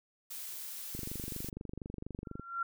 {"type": "noise", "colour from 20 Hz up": "blue", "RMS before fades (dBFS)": -43, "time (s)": [0.3, 1.5], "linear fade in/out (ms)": 10}
{"type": "click train", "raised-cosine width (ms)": 3, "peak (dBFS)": -28, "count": 36, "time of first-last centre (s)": [0.95, 2.396], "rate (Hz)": 24.2}
{"type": "tone with exponential growth", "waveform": "sine", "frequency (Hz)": 1373, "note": "F6", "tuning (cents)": -30, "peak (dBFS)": -29, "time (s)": [2.25, 2.63], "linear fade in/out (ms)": 5, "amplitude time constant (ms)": 82}
{"effects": []}